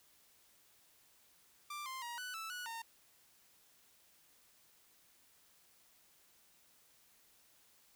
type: tone with pitch steps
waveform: sawtooth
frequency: 1181 / 1048 / 950 / 1491 / 1318 / 1468 / 915 Hz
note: D6 / C6 / A#5 / F#6 / E6 / F#6 / A#5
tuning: +9 / +2 / +33 / +13 / -1 / -14 / -32 cents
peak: -39 dBFS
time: 1.7-2.82 s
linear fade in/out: 5 ms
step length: 160 ms
effects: white hiss -68 dBFS RMS until 7.95 s